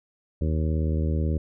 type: harmonic tone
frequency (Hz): 78.4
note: D#2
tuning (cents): +14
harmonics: 1 / 2 / 3 / 4 / 5 / 6 / 7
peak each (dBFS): -23 / -29 / -33 / -35 / -37 / -39 / -40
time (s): 0.41-1.38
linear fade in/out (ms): 5
effects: none